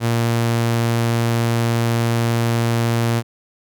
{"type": "tone", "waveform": "sawtooth", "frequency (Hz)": 116.54, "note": "A#2", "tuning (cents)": 0, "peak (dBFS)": -12, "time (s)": [0, 3.23], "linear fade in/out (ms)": 50, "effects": []}